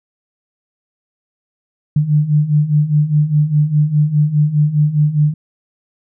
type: beating tone pair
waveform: sine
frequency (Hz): 146.83 / 151.73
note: D3 / D#3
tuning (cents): 0 / -43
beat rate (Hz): 4.9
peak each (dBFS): -16 / -12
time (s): 1.96-5.34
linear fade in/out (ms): 5
effects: none